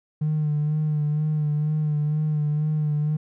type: tone with vibrato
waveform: triangle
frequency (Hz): 151.3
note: D#3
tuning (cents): -48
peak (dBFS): -17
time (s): 0.21-3.17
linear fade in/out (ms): 10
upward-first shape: sine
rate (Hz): 2.1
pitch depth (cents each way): 31
effects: tanh soft clip ceiling -17 dBFS